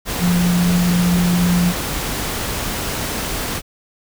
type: tone in noise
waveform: sine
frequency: 176.2 Hz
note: F3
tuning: 16 cents sharp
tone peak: -13 dBFS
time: 0.19-1.74 s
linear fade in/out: 50 ms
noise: pink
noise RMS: -23 dBFS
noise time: 0.05-3.62 s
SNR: +7 dB
effects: none